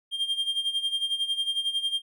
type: tone with tremolo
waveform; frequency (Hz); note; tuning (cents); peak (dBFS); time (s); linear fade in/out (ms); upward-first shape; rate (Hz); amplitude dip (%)
triangle; 3200; G7; +35; -21; 0.11-2.02; 50; sine; 11; 75
effects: none